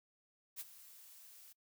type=noise with ADSR envelope; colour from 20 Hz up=blue; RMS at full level=-43 dBFS; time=0.56-1.53 s; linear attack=38 ms; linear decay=36 ms; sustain=-15 dB; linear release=10 ms; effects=noise-tail reverb RT60 0.1 s tail -24 dB re dry